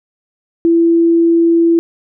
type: tone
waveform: sine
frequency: 334.9 Hz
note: E4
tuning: 27 cents sharp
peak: -7 dBFS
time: 0.65-1.79 s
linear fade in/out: 0 ms
effects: none